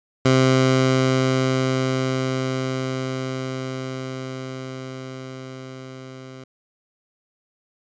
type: tone with level ramp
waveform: 15% pulse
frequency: 130.81 Hz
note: C3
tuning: in tune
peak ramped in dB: -7 to -31 dBFS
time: 0.25-6.44 s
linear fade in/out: 5 ms
effects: resampled to 16000 Hz